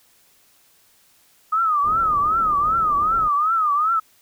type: tone with vibrato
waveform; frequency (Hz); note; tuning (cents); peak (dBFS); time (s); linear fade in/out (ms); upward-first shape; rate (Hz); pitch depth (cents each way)
sine; 1245; D#6; +1; -16; 1.52-4; 10; triangle; 2.6; 170
type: low-pass noise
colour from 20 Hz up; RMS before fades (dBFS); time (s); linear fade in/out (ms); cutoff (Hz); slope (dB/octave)
pink; -36; 1.83-3.29; 20; 760; 24
effects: white hiss -57 dBFS RMS until 4.21 s